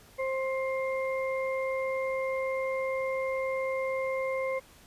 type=harmonic tone; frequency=528 Hz; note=C5; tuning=16 cents sharp; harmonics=1 / 2 / 4; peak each=-29 / -38 / -37 dBFS; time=0.18-4.6 s; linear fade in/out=20 ms; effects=pink hiss -56 dBFS RMS until 4.86 s + resampled to 32000 Hz